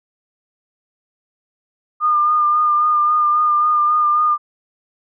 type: tone with vibrato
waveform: sine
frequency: 1210 Hz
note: D#6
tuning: 49 cents flat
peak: -12 dBFS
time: 2-4.38 s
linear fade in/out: 50 ms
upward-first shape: sine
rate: 3.7 Hz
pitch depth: 23 cents each way
effects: none